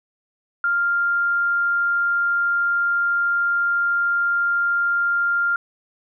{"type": "tone", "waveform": "sine", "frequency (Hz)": 1396.9, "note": "F6", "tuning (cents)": 0, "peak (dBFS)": -17, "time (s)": [0.64, 5.56], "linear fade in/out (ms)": 2, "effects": []}